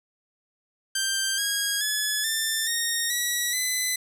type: tone with pitch steps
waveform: 10% pulse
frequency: 1574 / 1639.9 / 1708.5 / 1780.1 / 1854.6 / 1932.2 / 2013 Hz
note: G6 / G#6 / G#6 / A6 / A#6 / B6 / B6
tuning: +7 / -22 / +49 / +20 / -9 / -38 / +33 cents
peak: -15 dBFS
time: 0.95-3.96 s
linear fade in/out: 5 ms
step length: 430 ms
effects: none